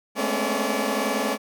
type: tone cluster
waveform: 15% pulse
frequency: 210.9 / 221.7 / 255.9 / 277.7 / 575 Hz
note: G#3 / A3 / C4 / C#4 / D5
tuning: +27 / +13 / -38 / +3 / -37 cents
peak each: -23 dBFS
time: 0.15-1.38 s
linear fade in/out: 50 ms
effects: none